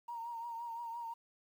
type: tone with vibrato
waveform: triangle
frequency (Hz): 932.3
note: A#5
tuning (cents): 0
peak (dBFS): -36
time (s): 0.08-1.14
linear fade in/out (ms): 10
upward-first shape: triangle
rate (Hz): 5.8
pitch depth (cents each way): 49
effects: tanh soft clip ceiling -38 dBFS + 11-bit